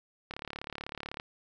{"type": "click train", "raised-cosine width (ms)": 0.3, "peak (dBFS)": -22, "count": 33, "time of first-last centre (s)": [0.31, 1.199], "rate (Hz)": 36, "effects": []}